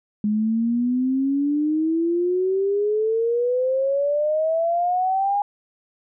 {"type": "exponential sweep", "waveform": "sine", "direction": "up", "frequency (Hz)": [207.7, 822], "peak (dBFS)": -18, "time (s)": [0.24, 5.42], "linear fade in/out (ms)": 2, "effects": []}